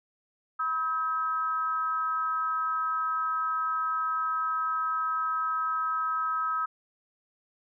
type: tone with amplitude modulation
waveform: sine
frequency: 1282 Hz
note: E6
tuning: 49 cents flat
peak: -23 dBFS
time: 0.59-6.66 s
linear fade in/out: 10 ms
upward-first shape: sine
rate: 296 Hz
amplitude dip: 65%
effects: none